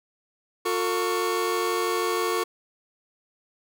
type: tone cluster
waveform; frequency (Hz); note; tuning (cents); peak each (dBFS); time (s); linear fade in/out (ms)
40% pulse; 357 / 449.7 / 1117; F4 / A4 / C#6; +38 / +38 / +13; -27; 0.65-2.44; 10
effects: none